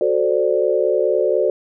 sine chord, D dominant seventh, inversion first, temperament equal, 370 / 440 / 523.3 / 587.3 Hz, F#4 / A4 / C5 / D5, 0 / 0 / 0 / 0 cents, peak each -20 dBFS, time 0.01-1.5 s, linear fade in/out 2 ms, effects none

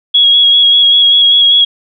sine tone with vibrato, 3322 Hz, G#7, in tune, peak -4 dBFS, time 0.14-1.65 s, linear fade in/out 10 ms, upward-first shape square, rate 5.1 Hz, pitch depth 15 cents each way, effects none

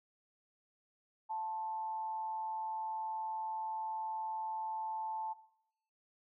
sine tone with amplitude modulation, 880 Hz, A5, in tune, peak -34 dBFS, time 1.29-5.34 s, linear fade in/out 20 ms, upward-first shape sine, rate 179 Hz, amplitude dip 40%, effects noise-tail reverb RT60 0.7 s tail -17 dB re dry

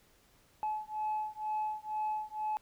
sine beating tone pair, 856 / 858.1 Hz, A5 / A5, -48 / -44 cents, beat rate 2.1 Hz, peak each -35 / -35 dBFS, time 0.63-2.57 s, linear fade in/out 0 ms, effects tanh soft clip ceiling -28 dBFS + pink hiss -66 dBFS RMS until 2.61 s

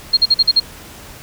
sine tone bursts, 4242 Hz, C8, 23 cents sharp, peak -7 dBFS, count 6, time 0.13-0.601 s, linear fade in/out 10 ms, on 41 ms, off 45 ms, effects pink hiss -37 dBFS RMS until 1.22 s

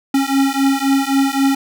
square beating tone pair, 271.1 / 274.9 Hz, C#4 / C#4, -38 / -14 cents, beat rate 3.8 Hz, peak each -17 dBFS, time 0.14-1.55 s, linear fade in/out 5 ms, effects none

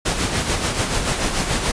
pink noise with tremolo, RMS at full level -19 dBFS, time 0.05-1.72 s, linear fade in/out 10 ms, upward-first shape sine, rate 6.9 Hz, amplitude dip 50%, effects resampled to 22050 Hz

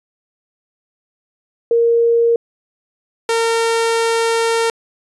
sine / sawtooth tone pair in turn, 466.2 / 457.7 Hz, A#4 / A#4, 0 / -32 cents, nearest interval unison, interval 32 cents, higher first, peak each -10 dBFS, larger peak neither, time 1.71-2.36 / 3.29-4.7 s, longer second, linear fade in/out 2 ms, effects resampled to 24000 Hz

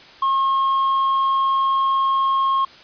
triangle tone, 1079 Hz, C#6, 47 cents flat, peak -14 dBFS, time 0.22-2.65 s, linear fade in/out 5 ms, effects white hiss -44 dBFS RMS until 2.83 s + resampled to 11025 Hz

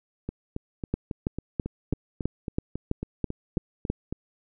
two click trains, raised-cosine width 3 ms, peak -12 / -18 dBFS, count 10 / 15, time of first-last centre 0.94-3.901 / 0.29-4.126 s, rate 3.04 / 3.65 Hz, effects none

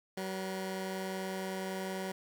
15% pulse tone pair together, 189.34 / 483.9 Hz, F#3 / B4, +40 / -35 cents, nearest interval octave + major third, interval 1625 cents, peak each -30 / -39 dBFS, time 0.17-2.12 s, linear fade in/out 5 ms, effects none

